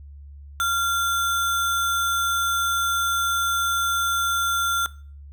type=tone with sample-and-hold; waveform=sine; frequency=1383 Hz; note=F6; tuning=17 cents flat; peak=-19 dBFS; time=0.6-4.86 s; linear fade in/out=0 ms; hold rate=4900 Hz; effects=noise-tail reverb RT60 0.4 s tail -20 dB re dry + added 71 Hz sine -39 dBFS peak until 5.32 s